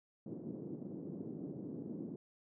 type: band-pass noise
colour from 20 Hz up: white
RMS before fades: -45 dBFS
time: 0.26-2.16 s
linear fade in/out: 2 ms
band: 150 to 340 Hz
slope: 24 dB/octave
effects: none